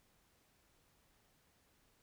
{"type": "silence", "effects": ["pink hiss -73 dBFS RMS until 2.02 s"]}